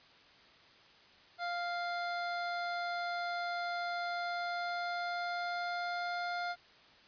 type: tone with pitch glide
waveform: 25% pulse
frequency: 698.5 to 703.4 Hz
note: F5 to F5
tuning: 0 to +12 cents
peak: -31 dBFS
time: 1.38-6.56 s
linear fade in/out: 50 ms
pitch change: +12 cents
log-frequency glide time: 4.08-6.36 s
effects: white hiss -60 dBFS RMS until 7.07 s + resampled to 11025 Hz